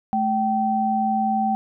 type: tone pair together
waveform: sine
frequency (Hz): 217.2 / 773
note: A3 / G5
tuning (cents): -22 / -24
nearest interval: octave + minor seventh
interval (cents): 2198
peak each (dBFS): -23 / -20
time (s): 0.13-1.55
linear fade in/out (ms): 0
effects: none